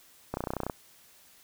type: clicks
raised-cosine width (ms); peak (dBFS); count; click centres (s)
1; -17; 12; 0.34 / 0.371 / 0.406 / 0.439 / 0.472 / 0.505 / 0.536 / 0.567 / 0.603 / 0.634 / 0.666 / 0.698
effects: white hiss -58 dBFS RMS until 1.43 s